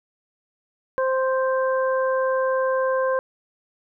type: harmonic tone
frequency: 523.3 Hz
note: C5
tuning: in tune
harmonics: 1 / 2 / 3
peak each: -20 / -26 / -30 dBFS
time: 0.98-3.19 s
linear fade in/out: 0 ms
effects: none